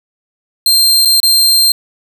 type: tone with dropouts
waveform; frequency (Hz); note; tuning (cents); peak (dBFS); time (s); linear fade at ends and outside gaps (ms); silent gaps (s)
sawtooth; 4171; C8; -6; -4; 0.66-1.72; 2; 1.05-1.055 / 1.202-1.23
effects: none